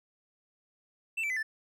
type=tone with pitch steps; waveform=triangle; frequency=2670 / 2324 / 2023 / 1761.5 Hz; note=E7 / D7 / B6 / A6; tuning=+22 / -19 / +41 / +1 cents; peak=-28 dBFS; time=1.17-1.43 s; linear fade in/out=10 ms; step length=65 ms; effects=none